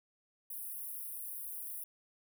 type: high-pass noise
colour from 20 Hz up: white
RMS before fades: -43 dBFS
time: 0.5-1.84 s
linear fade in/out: 5 ms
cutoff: 9500 Hz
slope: 96 dB/octave
effects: none